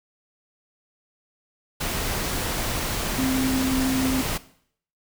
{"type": "tone in noise", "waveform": "sine", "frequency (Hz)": 261.6, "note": "C4", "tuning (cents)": 0, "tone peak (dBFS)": -21, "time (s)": [3.18, 4.22], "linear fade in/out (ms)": 10, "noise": "pink", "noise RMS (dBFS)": -27, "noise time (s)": [1.8, 4.38], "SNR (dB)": 3, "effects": ["noise-tail reverb RT60 0.6 s tail -17 dB re dry"]}